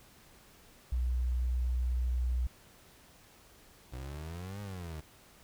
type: tone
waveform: sine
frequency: 61.74 Hz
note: B1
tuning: in tune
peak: -28 dBFS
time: 0.92-2.47 s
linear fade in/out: 5 ms
type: exponential two-way sweep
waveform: 30% pulse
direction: up then down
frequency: 61.8 to 103.83 to 75 Hz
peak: -37 dBFS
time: 3.92-5.01 s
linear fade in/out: 10 ms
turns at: 4.61 s
effects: pink hiss -59 dBFS RMS until 5.43 s